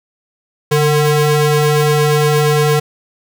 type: ring-modulated tone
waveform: 45% pulse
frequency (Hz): 299.4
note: D4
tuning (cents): +33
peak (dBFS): -7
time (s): 0.71-2.8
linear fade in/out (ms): 10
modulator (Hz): 154
effects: none